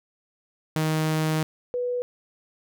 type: tone pair in turn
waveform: sawtooth / sine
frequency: 156.8 / 491.7 Hz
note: D#3 / B4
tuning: +14 / -8 cents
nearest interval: octave + minor sixth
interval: 1978 cents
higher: second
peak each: -18 / -24 dBFS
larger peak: first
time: 0.76-1.43 / 1.74-2.02 s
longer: first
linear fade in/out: 0 ms
effects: none